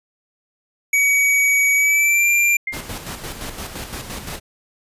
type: tone with pitch glide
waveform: square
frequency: 2263 to 2377 Hz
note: C#7 to D7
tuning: +35 to +20 cents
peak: -14 dBFS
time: 0.93-2.57 s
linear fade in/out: 5 ms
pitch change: +85 cents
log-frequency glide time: 1.75-2.29 s
type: tone with exponential decay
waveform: sine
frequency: 2111 Hz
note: C7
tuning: 15 cents sharp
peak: -19 dBFS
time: 2.67-2.9 s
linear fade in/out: 5 ms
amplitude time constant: 49 ms
type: noise with tremolo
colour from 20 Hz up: pink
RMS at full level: -29 dBFS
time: 2.72-4.4 s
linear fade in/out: 20 ms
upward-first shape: square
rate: 5.8 Hz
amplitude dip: 50%
effects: resampled to 32000 Hz